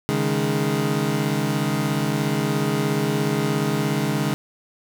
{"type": "chord", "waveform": "25% pulse", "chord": "C# suspended second", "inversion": "none", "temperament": "equal", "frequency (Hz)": [138.59, 155.56, 207.7], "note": ["C#3", "D#3", "G#3"], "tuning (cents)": [0, 0, 0], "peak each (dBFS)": -21, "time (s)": [0.09, 4.34], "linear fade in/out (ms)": 0, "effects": []}